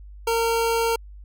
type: tone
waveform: 25% pulse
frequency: 459 Hz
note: A#4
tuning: 27 cents flat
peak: -16 dBFS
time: 0.27-0.96 s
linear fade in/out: 5 ms
effects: added 50 Hz sine -39 dBFS peak until 1.24 s